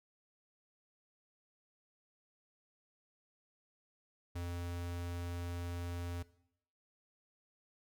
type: tone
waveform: square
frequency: 87 Hz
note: F2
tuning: 6 cents flat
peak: -39 dBFS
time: 4.35-6.23 s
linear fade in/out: 10 ms
effects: noise-tail reverb RT60 0.7 s tail -18 dB re dry